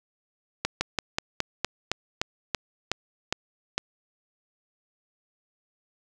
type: slowing click train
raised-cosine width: 0.2 ms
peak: -7 dBFS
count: 12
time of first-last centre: 0.65-3.78 s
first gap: 160 ms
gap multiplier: 1.11
effects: none